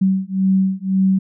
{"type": "beating tone pair", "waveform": "sine", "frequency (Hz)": [189.8, 191.7], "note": ["F#3", "G3"], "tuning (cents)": [44, -38], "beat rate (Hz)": 1.9, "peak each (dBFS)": -17, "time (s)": [0.01, 1.19], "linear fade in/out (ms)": 10, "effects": []}